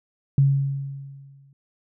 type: tone with exponential decay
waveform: sine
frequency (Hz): 138.2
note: C#3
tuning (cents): -5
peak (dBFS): -12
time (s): 0.38-1.53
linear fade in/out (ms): 2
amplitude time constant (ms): 250
effects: none